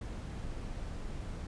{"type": "noise", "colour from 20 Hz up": "brown", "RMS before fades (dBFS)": -40, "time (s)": [0.01, 1.47], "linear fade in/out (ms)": 5, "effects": ["resampled to 22050 Hz"]}